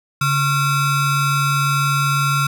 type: ring-modulated tone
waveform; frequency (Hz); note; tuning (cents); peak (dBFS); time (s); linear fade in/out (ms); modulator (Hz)
square; 615; D#5; -20; -13; 0.21-2.47; 5; 756
effects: none